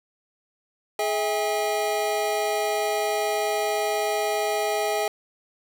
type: tone cluster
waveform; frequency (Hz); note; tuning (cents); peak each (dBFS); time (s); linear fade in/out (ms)
square; 422.4 / 647 / 810; G#4 / E5 / G#5; +29 / -32 / -43; -28; 0.99-5.08; 2
effects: none